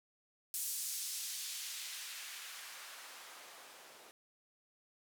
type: noise with band-pass filter sweep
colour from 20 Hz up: blue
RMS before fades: -45 dBFS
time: 0.54-4.11 s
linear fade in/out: 0 ms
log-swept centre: 8600 to 410 Hz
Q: 0.81
effects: none